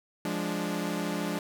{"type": "chord", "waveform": "sawtooth", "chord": "D diminished", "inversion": "first", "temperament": "equal", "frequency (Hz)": [174.61, 207.7, 293.7], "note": ["F3", "Ab3", "D4"], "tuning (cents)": [0, 0, 0], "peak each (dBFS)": -30, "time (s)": [0.25, 1.39], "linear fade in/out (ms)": 2, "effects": []}